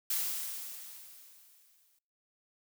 blue noise with exponential decay, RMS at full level -31 dBFS, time 0.1-1.99 s, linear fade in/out 5 ms, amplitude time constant 410 ms, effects noise-tail reverb RT60 0.6 s tail -26 dB re dry

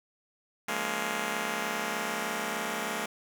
5% pulse chord, Bb minor seventh, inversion second, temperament just, 174.81 / 209.8 / 233.1 / 279.7 Hz, F3 / Ab3 / Bb3 / Db4, +2 / +18 / 0 / +16 cents, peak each -29 / -23 / -24 / -29 dBFS, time 0.68-3.06 s, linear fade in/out 5 ms, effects none

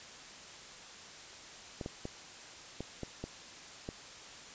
clicks, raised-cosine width 2 ms, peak -25 dBFS, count 7, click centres 1.812 / 1.861 / 2.054 / 2.806 / 3.033 / 3.24 / 3.889 s, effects white hiss -50 dBFS RMS until 4.54 s + resampled to 16000 Hz

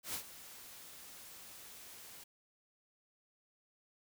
white noise with ADSR envelope, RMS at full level -39 dBFS, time 0.03-2.24 s, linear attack 110 ms, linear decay 85 ms, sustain -14 dB, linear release 7 ms, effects none

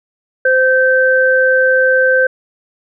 sine tone pair together, 518 / 1552.2 Hz, C5 / G6, -17 / -18 cents, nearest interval octave + perfect fifth, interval 1899 cents, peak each -11 dBFS, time 0.45-2.27 s, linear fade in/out 5 ms, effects none

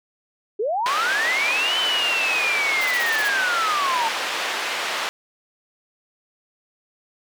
sine linear two-way sweep, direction up then down, 383.5 to 3073 to 878 Hz, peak -20 dBFS, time 0.59-4.09 s, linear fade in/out 10 ms, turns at 1.78 s
white band-pass noise, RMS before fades -26 dBFS, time 0.86-5.09 s, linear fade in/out 0 ms, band 510 to 2900 Hz, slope 12 dB/octave
blue noise bursts, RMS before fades -34 dBFS, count 8, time 2.81-3.284 s, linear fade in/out 5 ms, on 40 ms, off 22 ms
effects none

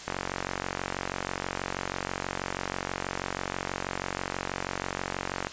click train, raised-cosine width 0.5 ms, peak -14 dBFS, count 250, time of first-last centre 0.08-5.47 s, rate 46.2 Hz, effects white hiss -42 dBFS RMS until 5.52 s + resampled to 16000 Hz

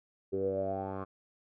10% pulse tone with low-pass filter sweep, 96.3 Hz, G2, 30 cents flat, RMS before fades -34 dBFS, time 0.32-1.05 s, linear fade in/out 20 ms, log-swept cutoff 400 to 1100 Hz, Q 10, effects none

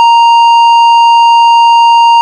sine tone with tanh clipping, 932 Hz, A#5, 1 cent flat, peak -3 dBFS, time 0-2.21 s, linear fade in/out 0 ms, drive 9 dB, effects none

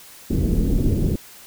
pink low-pass noise, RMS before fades -19 dBFS, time 0.3-1.16 s, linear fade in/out 5 ms, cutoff 360 Hz, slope 24 dB/octave, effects white hiss -44 dBFS RMS until 1.46 s

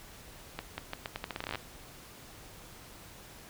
accelerating click train, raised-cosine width 0.3 ms, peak -19 dBFS, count 17, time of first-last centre 0.59-1.556 s, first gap 190 ms, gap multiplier 0.81, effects pink hiss -51 dBFS RMS until 3.49 s

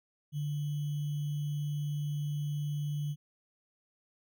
sine tone with sample-and-hold, 146.83 Hz, D3, in tune, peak -31 dBFS, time 0.32-3.16 s, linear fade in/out 50 ms, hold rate 3150 Hz, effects none

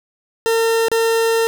40% pulse tone with dropouts, 454.8 Hz, A#4, 43 cents flat, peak -13 dBFS, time 0.46-1.47 s, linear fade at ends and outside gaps 0 ms, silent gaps 0.884-0.916 s, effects none

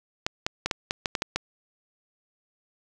clicks, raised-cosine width 0.2 ms, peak -8 dBFS, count 9, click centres 0.265 / 0.465 / 0.66 / 0.712 / 0.909 / 1.058 / 1.152 / 1.221 / 1.36 s, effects none

